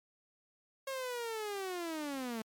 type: linear sweep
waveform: sawtooth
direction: down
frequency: 545 to 215.9 Hz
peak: -33 dBFS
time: 0.87-2.42 s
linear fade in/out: 5 ms
effects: MP3 96 kbps